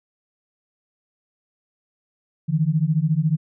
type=beating tone pair; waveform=sine; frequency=149.8 / 163.8 Hz; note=D3 / E3; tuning=+35 / -11 cents; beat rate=14 Hz; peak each=-20 dBFS; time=2.48-3.37 s; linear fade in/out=20 ms; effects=none